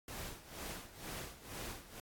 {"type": "noise with tremolo", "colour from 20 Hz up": "pink", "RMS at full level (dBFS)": -44, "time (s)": [0.08, 2], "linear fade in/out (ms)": 2, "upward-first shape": "sine", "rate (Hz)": 2.1, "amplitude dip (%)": 80, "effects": ["AAC 64 kbps"]}